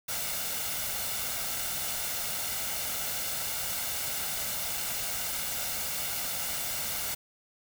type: noise with comb filter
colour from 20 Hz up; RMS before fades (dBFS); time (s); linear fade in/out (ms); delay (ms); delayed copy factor
white; -33; 0.08-7.15; 10; 1.4; +0.5
effects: none